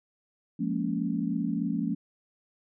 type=chord; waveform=sine; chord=Bb minor seventh; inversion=second; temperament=just; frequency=174.81 / 209.8 / 233.1 / 279.7 Hz; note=F3 / Ab3 / Bb3 / Db4; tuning=+2 / +18 / 0 / +16 cents; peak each=-32 dBFS; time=0.59-1.95 s; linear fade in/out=10 ms; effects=none